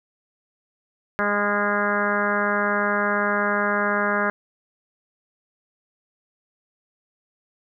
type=harmonic tone with a mistuned harmonic; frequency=205.4 Hz; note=G#3; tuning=19 cents flat; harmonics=1 / 2 / 3 / 4 / 5 / 6 / 7 / 8 / 9 / 10; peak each=-28 / -29 / -27 / -32 / -29 / -28 / -27 / -26 / -36 / -37 dBFS; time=1.19-4.3 s; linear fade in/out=0 ms; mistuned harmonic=7; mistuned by=-21 cents; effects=none